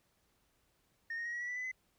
sine tone with pitch steps, 1835 / 1861.7 / 1888.8 / 1916.2 / 1944.1 / 1972.4 / 2001 / 2030 Hz, A#6 / A#6 / A#6 / A#6 / B6 / B6 / B6 / B6, -28 / -3 / +22 / +47 / -28 / -3 / +22 / +47 cents, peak -35 dBFS, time 1.1-1.716 s, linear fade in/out 5 ms, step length 77 ms, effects tanh soft clip ceiling -35 dBFS + pink hiss -75 dBFS RMS until 1.98 s

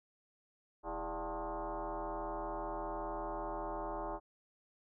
sine tone with frequency modulation, 144.6 Hz, D3, 27 cents flat, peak -37 dBFS, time 0.83-4.2 s, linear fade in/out 50 ms, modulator 184 Hz, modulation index 5.3, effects none

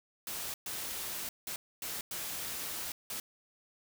white noise bursts at uneven times, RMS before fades -39 dBFS, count 6, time 0.27-0.54 / 0.66-1.29 / 1.47-1.56 / 1.82-2.01 / 2.11-2.92 / 3.1-3.2 s, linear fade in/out 2 ms, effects none

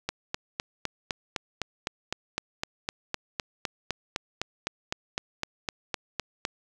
click train, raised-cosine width 0.2 ms, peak -11 dBFS, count 26, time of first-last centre 0.09-6.451 s, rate 3.93 Hz, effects none

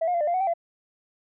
sine tone with pitch steps, 655 / 714 / 686 / 598 / 693 / 742 / 774 / 679 Hz, E5 / F5 / F5 / D5 / F5 / F#5 / G5 / F5, -11 / +38 / -31 / +31 / -14 / +5 / -22 / -49 cents, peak -20 dBFS, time 0.01-0.538 s, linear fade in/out 10 ms, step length 66 ms, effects tanh soft clip ceiling -18 dBFS

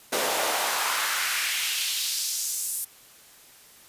pink noise with high-pass filter sweep, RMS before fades -27 dBFS, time 0.12-2.85 s, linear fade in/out 10 ms, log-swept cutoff 430 to 9800 Hz, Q 1.6, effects white hiss -52 dBFS RMS until 3.88 s + resampled to 32000 Hz

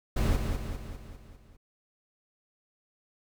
brown noise with echo, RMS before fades -25 dBFS, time 0.16-0.37 s, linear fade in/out 10 ms, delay 200 ms, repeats 6, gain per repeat -5 dB, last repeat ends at 1.57 s, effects none

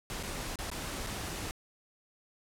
pink noise with dropouts, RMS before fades -38 dBFS, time 0.1-1.51 s, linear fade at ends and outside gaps 0 ms, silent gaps 0.228-0.234 / 0.557-0.588 / 0.701-0.715 / 1.065-1.07 s, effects low-pass 12000 Hz 12 dB/octave

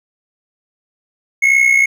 triangle tone with amplitude modulation, 2179 Hz, C#7, 30 cents flat, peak -4 dBFS, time 1.42-1.86 s, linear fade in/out 10 ms, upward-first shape sine, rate 62.7 Hz, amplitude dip 65%, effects none

